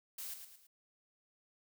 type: noise with echo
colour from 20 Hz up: blue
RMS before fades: -44 dBFS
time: 0.18-0.34 s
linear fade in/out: 5 ms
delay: 110 ms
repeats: 3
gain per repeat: -7 dB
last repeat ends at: 0.67 s
effects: none